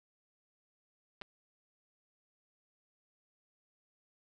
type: clicks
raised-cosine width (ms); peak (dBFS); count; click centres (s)
0.3; -28 / -27; 2; 1.214 / 1.219
effects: none